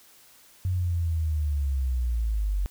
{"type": "linear sweep", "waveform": "sine", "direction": "down", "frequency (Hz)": [93, 46.14], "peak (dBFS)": -23, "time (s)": [0.65, 2.66], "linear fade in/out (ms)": 0, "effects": ["white hiss -55 dBFS RMS until 2.7 s"]}